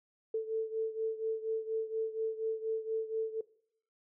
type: beating tone pair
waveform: sine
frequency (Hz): 442.3 / 446.5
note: A4 / A4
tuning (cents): +9 / +25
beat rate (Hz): 4.2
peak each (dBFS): -33 / -37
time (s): 0.34-3.41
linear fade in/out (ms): 5
effects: noise-tail reverb RT60 0.6 s tail -20 dB re dry